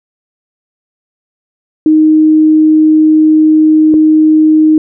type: tone pair in turn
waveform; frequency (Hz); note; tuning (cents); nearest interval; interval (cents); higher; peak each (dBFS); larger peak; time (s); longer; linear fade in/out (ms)
sine; 311.1 / 311.1; D#4 / D#4; 0 / 0; unison; 0; neither; -3; neither; 1.86-3.94 / 3.94-4.78; first; 2
effects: none